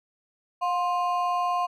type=ring-modulated tone; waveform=triangle; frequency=882 Hz; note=A5; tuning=4 cents sharp; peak=-18 dBFS; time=0.61-1.67 s; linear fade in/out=20 ms; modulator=168 Hz; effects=none